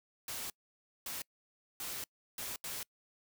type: noise bursts at uneven times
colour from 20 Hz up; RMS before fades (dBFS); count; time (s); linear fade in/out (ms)
white; -41; 5; 0.28-0.5 / 1.06-1.22 / 1.8-2.04 / 2.38-2.56 / 2.64-2.83; 2
effects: noise-tail reverb RT60 0.1 s tail -26 dB re dry